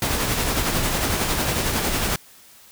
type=noise with tremolo; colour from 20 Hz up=pink; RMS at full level=-21 dBFS; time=0.02-2.16 s; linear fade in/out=2 ms; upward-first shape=sine; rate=11 Hz; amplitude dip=35%; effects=white hiss -49 dBFS RMS until 2.71 s